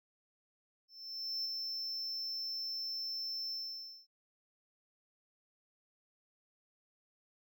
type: tone with ADSR envelope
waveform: triangle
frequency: 5330 Hz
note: E8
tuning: 18 cents sharp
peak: -33 dBFS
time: 0.88-4.07 s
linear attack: 570 ms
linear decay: 11 ms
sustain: -3 dB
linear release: 550 ms
effects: none